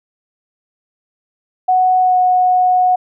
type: tone with pitch glide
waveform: sine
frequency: 740 to 732.3 Hz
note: F#5 to F#5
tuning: 0 to -18 cents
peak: -9 dBFS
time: 1.68-2.96 s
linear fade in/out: 10 ms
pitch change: -18 cents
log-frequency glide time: 2-2.17 s
effects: none